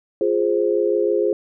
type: chord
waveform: sine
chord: F minor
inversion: none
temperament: equal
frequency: 349.2 / 415.3 / 523.3 Hz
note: F4 / Ab4 / C5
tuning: 0 / 0 / 0 cents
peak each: -21 / -19 / -22 dBFS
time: 0.21-1.33 s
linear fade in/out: 2 ms
effects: none